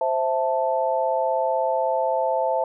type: chord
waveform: sine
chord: A minor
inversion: first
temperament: equal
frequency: 523.3 / 659.3 / 880 Hz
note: C5 / E5 / A5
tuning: 0 / 0 / 0 cents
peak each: -24 dBFS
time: 0.01-2.64 s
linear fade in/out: 2 ms
effects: none